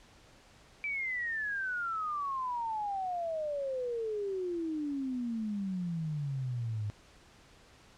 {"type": "exponential sweep", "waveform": "sine", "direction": "down", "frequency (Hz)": [2335, 102], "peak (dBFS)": -32, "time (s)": [0.84, 6.9], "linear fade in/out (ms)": 0, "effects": ["pink hiss -59 dBFS RMS until 7.97 s", "low-pass 7000 Hz 12 dB/octave"]}